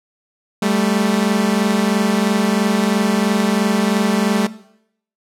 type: tone pair together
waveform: sawtooth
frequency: 196.4 / 219.4 Hz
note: G3 / A3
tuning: +4 / -5 cents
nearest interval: major second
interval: 191 cents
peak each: -14 dBFS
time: 0.62-4.47 s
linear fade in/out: 5 ms
effects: noise-tail reverb RT60 0.7 s tail -17 dB re dry + low-pass 12000 Hz 12 dB/octave